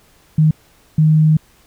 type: tone bursts at uneven times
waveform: sine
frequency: 155.56 Hz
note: D#3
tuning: in tune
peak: -8 dBFS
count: 2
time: 0.38-0.51 / 0.98-1.37 s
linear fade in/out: 5 ms
effects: pink hiss -52 dBFS RMS until 1.66 s